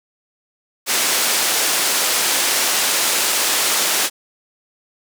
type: band-pass noise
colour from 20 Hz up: white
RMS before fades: -18 dBFS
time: 0.86-4.1 s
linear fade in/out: 50 ms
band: 310 to 9900 Hz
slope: 12 dB/octave
effects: none

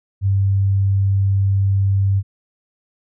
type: tone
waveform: sine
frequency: 98 Hz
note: G2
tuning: in tune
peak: -13 dBFS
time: 0.21-2.23 s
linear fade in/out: 50 ms
effects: none

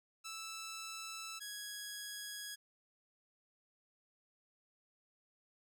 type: tone pair in turn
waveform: 10% pulse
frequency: 1320 / 1663.1 Hz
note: E6 / G#6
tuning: +2 / +2 cents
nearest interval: major third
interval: 400 cents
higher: second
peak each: -36 / -35 dBFS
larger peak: second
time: 0.24-1.4 / 1.4-2.56 s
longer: neither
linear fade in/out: 20 ms
effects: none

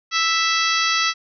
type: harmonic tone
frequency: 659 Hz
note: E5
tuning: 1 cent flat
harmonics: 2 / 3 / 4 / 5 / 6 / 7 / 8 / 9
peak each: -22 / -24 / -25 / -26 / -27 / -27 / -28 / -29 dBFS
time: 0.11-1.14 s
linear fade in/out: 50 ms
effects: none

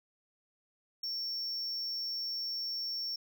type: tone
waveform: triangle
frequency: 5460 Hz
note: F8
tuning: 40 cents flat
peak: -33 dBFS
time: 1.03-3.16 s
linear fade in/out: 5 ms
effects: none

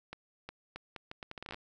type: accelerating click train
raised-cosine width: 0.3 ms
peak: -26 dBFS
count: 15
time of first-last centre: 0.13-1.544 s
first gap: 360 ms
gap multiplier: 0.75
effects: none

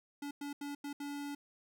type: tone bursts at uneven times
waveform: square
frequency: 286.5 Hz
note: D4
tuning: 43 cents flat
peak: -40 dBFS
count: 5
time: 0.22-0.31 / 0.41-0.53 / 0.61-0.75 / 0.84-0.93 / 1-1.35 s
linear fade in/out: 5 ms
effects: none

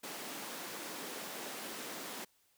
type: high-pass noise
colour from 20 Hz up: pink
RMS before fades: -44 dBFS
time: 0.03-2.25 s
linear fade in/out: 10 ms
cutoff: 220 Hz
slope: 24 dB/octave
effects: white hiss -72 dBFS RMS until 2.57 s

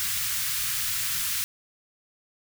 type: band-stop noise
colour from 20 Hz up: white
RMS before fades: -28 dBFS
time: 0-1.44 s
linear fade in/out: 0 ms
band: 150 to 1300 Hz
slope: 24 dB/octave
effects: none

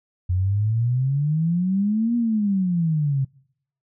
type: exponential two-way sweep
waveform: sine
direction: up then down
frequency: 88 to 240.6 to 131.8 Hz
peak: -18 dBFS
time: 0.29-3.25 s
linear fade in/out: 10 ms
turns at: 2.16 s
effects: noise-tail reverb RT60 0.7 s tail -25 dB re dry

